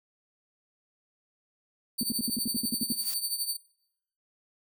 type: tone with tremolo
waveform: 15% pulse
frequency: 4566 Hz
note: D8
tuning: 50 cents flat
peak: -20 dBFS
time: 1.98-3.57 s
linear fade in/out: 10 ms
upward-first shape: triangle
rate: 12 Hz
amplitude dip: 80%
type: tone bursts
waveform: sine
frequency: 233.1 Hz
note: A#3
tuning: in tune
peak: -27 dBFS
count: 11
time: 2.01-2.922 s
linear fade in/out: 2 ms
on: 22 ms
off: 67 ms
type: noise with exponential growth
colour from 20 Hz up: blue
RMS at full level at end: -33 dBFS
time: 2.84-3.14 s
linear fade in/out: 2 ms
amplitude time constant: 64 ms
effects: noise-tail reverb RT60 0.8 s tail -22 dB re dry